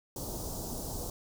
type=band-stop noise; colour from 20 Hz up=pink; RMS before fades=-38 dBFS; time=0.16-1.1 s; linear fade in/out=2 ms; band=890 to 5000 Hz; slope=24 dB/octave; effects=none